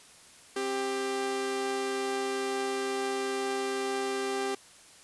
sawtooth tone pair together, 264.2 / 395.2 Hz, C4 / G4, +17 / +14 cents, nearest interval perfect fifth, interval 697 cents, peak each -34 / -26 dBFS, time 0.56-4.55 s, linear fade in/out 5 ms, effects white hiss -54 dBFS RMS until 5.03 s + resampled to 24000 Hz

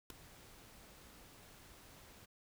pink noise with ADSR envelope, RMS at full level -41 dBFS, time 0.1-2.26 s, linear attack 3 ms, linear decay 4 ms, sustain -18 dB, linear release 13 ms, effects none

